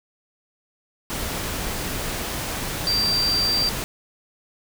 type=tone in noise; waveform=sine; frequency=4699 Hz; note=D8; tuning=in tune; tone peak=-19 dBFS; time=2.87-3.69 s; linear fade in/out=0 ms; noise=pink; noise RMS=-28 dBFS; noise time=1.1-3.84 s; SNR=+6 dB; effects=none